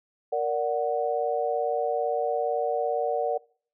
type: chord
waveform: sine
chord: Bb augmented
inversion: none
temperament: equal with one note detuned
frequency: 466.2 / 583.9 / 740 Hz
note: Bb4 / D5 / F#5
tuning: 0 / -10 / 0 cents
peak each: -28 dBFS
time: 0.32-3.38 s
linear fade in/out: 10 ms
effects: noise-tail reverb RT60 0.5 s tail -25 dB re dry